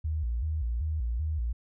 sine tone with vibrato, 67.5 Hz, C#2, 45 cents flat, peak -27 dBFS, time 0.04-1.53 s, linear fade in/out 10 ms, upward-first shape square, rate 2.6 Hz, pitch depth 250 cents each way, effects none

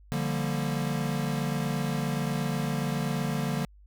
square chord, G minor seventh, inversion second, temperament equal, 146.83 / 174.61 / 196 / 233.1 Hz, D3 / F3 / G3 / Bb3, 0 / 0 / 0 / 0 cents, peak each -31 / -35 / -36 / -34 dBFS, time 0.12-3.65 s, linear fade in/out 0 ms, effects added 50 Hz sine -51 dBFS peak until 3.86 s

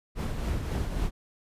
brown noise with tremolo, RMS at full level -28 dBFS, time 0.15-1.11 s, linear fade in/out 50 ms, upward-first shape triangle, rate 3.7 Hz, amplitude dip 45%, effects resampled to 32000 Hz

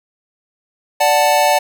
square chord, D major, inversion none, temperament equal, 587.3 / 740 / 880 Hz, D5 / F#5 / A5, 0 / 0 / 0 cents, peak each -16 dBFS, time 1-1.59 s, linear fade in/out 10 ms, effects none

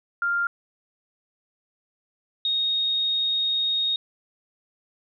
sine tone pair in turn, 1396.9 / 3729 Hz, F6 / A#7, 0 / 0 cents, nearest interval octave + perfect fourth, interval 1700 cents, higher second, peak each -21 dBFS, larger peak neither, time 0.22-0.47 / 2.45-3.96 s, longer second, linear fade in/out 2 ms, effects none

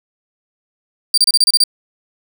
35% pulse tone bursts, 4680 Hz, D8, 7 cents flat, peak -7 dBFS, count 8, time 1.14-1.638 s, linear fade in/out 2 ms, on 36 ms, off 30 ms, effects none

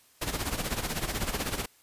pink noise with tremolo, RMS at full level -29 dBFS, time 0.21-1.66 s, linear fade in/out 10 ms, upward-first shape sine, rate 16 Hz, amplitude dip 70%, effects white hiss -61 dBFS RMS until 1.82 s + resampled to 32000 Hz

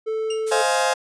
triangle tone, 440 Hz, A4, in tune, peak -20 dBFS, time 0.06-0.63 s, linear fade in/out 20 ms
sawtooth tone with exponential decay, 2820 Hz, F7, 16 cents sharp, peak -24 dBFS, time 0.3-0.51 s, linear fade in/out 5 ms, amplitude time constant 44 ms
blue noise, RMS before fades -31 dBFS, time 0.46-0.84 s, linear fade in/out 20 ms
sawtooth chord, F minor seventh, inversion second, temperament just, 523.8 / 628.6 / 698.5 / 838.1 Hz, C5 / Eb5 / F5 / Ab5, +2 / +18 / 0 / +16 cents, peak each -18 / -23 / -20 / -19 dBFS, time 0.51-0.94 s, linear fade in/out 10 ms
effects resampled to 22050 Hz

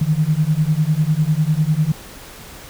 sine beating tone pair, 149.7 / 159.7 Hz, D3 / D#3, +33 / +45 cents, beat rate 10 Hz, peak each -17 dBFS, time 0.01-1.92 s, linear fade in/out 5 ms, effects pink hiss -38 dBFS RMS until 2.69 s

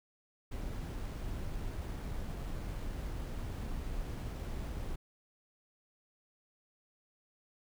brown noise with sample-and-hold, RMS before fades -39 dBFS, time 0.51-4.96 s, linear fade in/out 10 ms, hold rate 11025 Hz, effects none

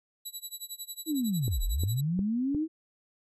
5% pulse tone with tremolo, 3930 Hz, B7, 9 cents flat, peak -26 dBFS, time 0.25-2.01 s, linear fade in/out 10 ms, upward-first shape sine, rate 11 Hz, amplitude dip 95%
sine linear two-way sweep, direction down then up, 327.7 to 32.37 to 327.7 Hz, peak -26 dBFS, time 1.06-2.68 s, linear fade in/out 50 ms, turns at 1.63 s
click train, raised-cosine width 3 ms, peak -22 dBFS, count 4, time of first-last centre 1.48-2.548 s, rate 2.81 Hz
effects resampled to 32000 Hz

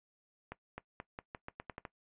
accelerating click train, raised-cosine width 0.5 ms, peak -27 dBFS, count 10, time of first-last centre 0.52-1.852 s, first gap 260 ms, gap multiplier 0.85, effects noise-tail reverb RT60 0.1 s tail -18 dB re dry + resampled to 8000 Hz

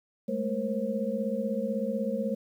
sine tone cluster, 205.7 / 221.8 / 475.3 / 537 Hz, G#3 / A3 / A#4 / C5, -16 / +14 / +34 / +45 cents, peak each -33 / -32 / -36 / -32 dBFS, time 0.28-2.35 s, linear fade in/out 10 ms, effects 10-bit

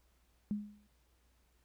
sine tone with exponential decay, 207.7 Hz, G#3, in tune, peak -30 dBFS, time 0.51-0.87 s, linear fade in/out 0 ms, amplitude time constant 77 ms, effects added 60 Hz sine -70 dBFS peak until 1.64 s + pink hiss -75 dBFS RMS until 1.64 s

